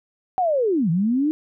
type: linear two-way sweep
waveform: sine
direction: down then up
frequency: 767 to 155.56 to 315.1 Hz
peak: -17 dBFS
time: 0.38-1.31 s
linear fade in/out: 0 ms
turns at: 0.9 s
effects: none

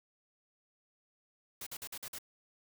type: noise bursts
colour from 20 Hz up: white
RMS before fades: -43 dBFS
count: 6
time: 1.61-2.186 s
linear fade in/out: 5 ms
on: 56 ms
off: 48 ms
effects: none

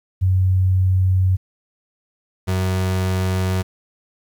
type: tone pair in turn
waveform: sine / 35% pulse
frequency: 93.3 / 93.3 Hz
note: F#2 / F#2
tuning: +15 / +15 cents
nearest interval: unison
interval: 0 cents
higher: neither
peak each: -13 / -16 dBFS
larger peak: first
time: 0.21-1.37 / 2.47-3.63 s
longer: neither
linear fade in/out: 20 ms
effects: 9-bit

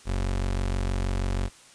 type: tone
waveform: 30% pulse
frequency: 46.3 Hz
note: F#1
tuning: 2 cents sharp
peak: -22 dBFS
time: 0.05-1.5 s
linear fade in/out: 50 ms
effects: white hiss -52 dBFS RMS until 1.74 s + resampled to 22050 Hz

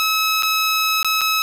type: tone with dropouts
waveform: 15% pulse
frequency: 1289 Hz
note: E6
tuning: 39 cents flat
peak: -10 dBFS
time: 0-1.42 s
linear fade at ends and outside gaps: 0 ms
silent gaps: 0.424-0.432 / 1.029-1.046 / 1.21-1.215 s
effects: none

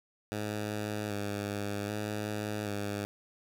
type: tone with vibrato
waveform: 10% pulse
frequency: 103.8 Hz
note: G#2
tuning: in tune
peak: -25 dBFS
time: 0.32-3.05 s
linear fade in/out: 0 ms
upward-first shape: square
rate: 0.64 Hz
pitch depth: 28 cents each way
effects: none

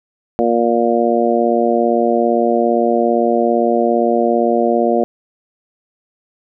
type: harmonic tone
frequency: 117.6 Hz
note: A#2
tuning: 16 cents sharp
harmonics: 2 / 3 / 4 / 5 / 6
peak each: -18 / -18 / -18 / -18 / -18 dBFS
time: 0.39-5.04 s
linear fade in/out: 0 ms
effects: none

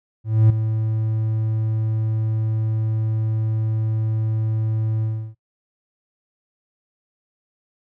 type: tone with ADSR envelope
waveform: triangle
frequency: 110 Hz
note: A2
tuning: in tune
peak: -7 dBFS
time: 0.24-5.35 s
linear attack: 260 ms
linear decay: 4 ms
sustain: -10 dB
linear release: 320 ms
effects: noise-tail reverb RT60 0.1 s tail -21 dB re dry

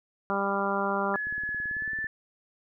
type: harmonic tone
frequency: 198.2 Hz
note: G3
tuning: 19 cents sharp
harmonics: 1 / 2 / 3 / 4 / 5 / 6 / 7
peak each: -33 / -33 / -33 / -33 / -33 / -33 / -33 dBFS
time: 0.3-1.16 s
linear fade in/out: 0 ms
type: tone with pitch glide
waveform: sine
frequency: 1700 to 1757.9 Hz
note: G#6 to A6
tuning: +40 to -2 cents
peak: -29 dBFS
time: 1.14-2.07 s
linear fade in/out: 2 ms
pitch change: +58 cents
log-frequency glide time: 1.67-1.93 s
type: click train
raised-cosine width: 3 ms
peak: -34 dBFS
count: 15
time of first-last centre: 1.27-2.043 s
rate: 18.1 Hz
effects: none

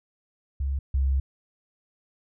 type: tone pair in turn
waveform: sine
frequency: 68.5 / 67.28 Hz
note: C#2 / C2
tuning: -20 / +49 cents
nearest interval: unison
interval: 31 cents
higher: first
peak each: -24 / -20 dBFS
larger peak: second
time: 0.6-0.79 / 0.94-1.2 s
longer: second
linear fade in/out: 5 ms
effects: none

